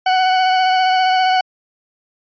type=tone with vibrato; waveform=40% pulse; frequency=745 Hz; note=F#5; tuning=12 cents sharp; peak=-11 dBFS; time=0.06-1.41 s; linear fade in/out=5 ms; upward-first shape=triangle; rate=15 Hz; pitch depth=19 cents each way; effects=resampled to 11025 Hz